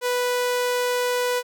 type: tone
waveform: sawtooth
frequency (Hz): 493.3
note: B4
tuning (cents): -2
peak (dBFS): -17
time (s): 0.01-1.43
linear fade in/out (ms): 50
effects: none